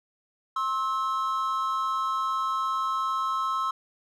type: tone pair together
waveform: triangle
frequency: 1063.4 / 1301 Hz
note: C6 / E6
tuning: +28 / -23 cents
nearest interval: minor third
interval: 349 cents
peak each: -26 dBFS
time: 0.56-3.71 s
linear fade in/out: 5 ms
effects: none